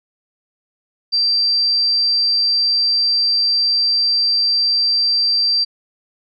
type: tone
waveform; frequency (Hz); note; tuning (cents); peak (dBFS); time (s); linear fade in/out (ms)
sine; 4699; D8; 0; -13; 1.12-5.65; 20
effects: none